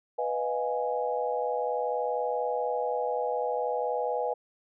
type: chord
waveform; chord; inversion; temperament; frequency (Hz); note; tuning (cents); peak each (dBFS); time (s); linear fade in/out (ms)
sine; F half-diminished seventh; second; equal with one note detuned; 493.9 / 618 / 698.5 / 830.6; Cb5 / Eb5 / F5 / Ab5; 0 / -12 / 0 / 0; -30 / -34 / -35 / -32; 0.18-4.34; 10
effects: none